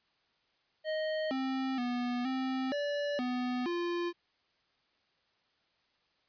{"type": "tone with pitch steps", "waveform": "square", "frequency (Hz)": [624, 264, 244.5, 261.5, 579, 249, 346.8], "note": ["D#5", "C4", "B3", "C4", "D5", "B3", "F4"], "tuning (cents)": [5, 16, -17, -1, -25, 14, -12], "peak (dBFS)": -32, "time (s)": [0.84, 4.13], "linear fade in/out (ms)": 50, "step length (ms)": 470, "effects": ["white hiss -73 dBFS RMS until 6.28 s", "resampled to 11025 Hz"]}